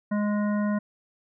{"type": "harmonic tone", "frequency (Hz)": 207.7, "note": "G#3", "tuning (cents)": 0, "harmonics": [1, 3, 5, 7, 9], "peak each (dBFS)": [-23, -33, -37, -40, -42], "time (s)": [0.11, 0.79], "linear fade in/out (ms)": 10, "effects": []}